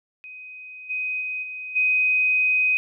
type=tone with level steps; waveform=sine; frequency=2510 Hz; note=D#7; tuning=15 cents sharp; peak=-37 / -24 / -26 / -31 / -17 dBFS; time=0.24-2.77 s; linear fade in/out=0 ms; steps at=0.89 / 1.2 / 1.42 / 1.75 s; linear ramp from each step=20 ms; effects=none